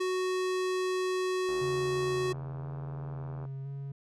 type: tone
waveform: square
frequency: 370 Hz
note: F#4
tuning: in tune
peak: -29 dBFS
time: 0-2.33 s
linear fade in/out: 10 ms
type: click train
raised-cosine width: 1 ms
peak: -32 dBFS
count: 157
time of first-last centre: 1.49-3.452 s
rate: 79.5 Hz
type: tone with vibrato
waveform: triangle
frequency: 137 Hz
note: C#3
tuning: 20 cents flat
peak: -34 dBFS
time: 1.61-3.92 s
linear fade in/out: 5 ms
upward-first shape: square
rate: 0.98 Hz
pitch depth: 18 cents each way
effects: low-pass 8000 Hz 12 dB/octave